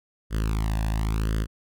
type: tone with flanger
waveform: sawtooth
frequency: 54 Hz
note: A1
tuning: 32 cents flat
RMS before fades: -25 dBFS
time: 0.3-1.47 s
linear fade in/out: 50 ms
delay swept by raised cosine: 0.62 to 1.15 ms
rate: 0.94 Hz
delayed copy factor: +0.95
effects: none